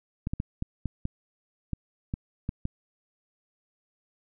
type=clicks; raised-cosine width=5 ms; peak=-17 dBFS; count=10; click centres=0.271 / 0.335 / 0.401 / 0.624 / 0.857 / 1.054 / 1.733 / 2.139 / 2.491 / 2.654 s; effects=none